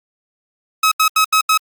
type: tone bursts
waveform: sawtooth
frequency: 1279 Hz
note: D#6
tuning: 47 cents sharp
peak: -7 dBFS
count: 5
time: 0.83-1.576 s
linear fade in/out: 5 ms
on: 86 ms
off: 79 ms
effects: Opus 48 kbps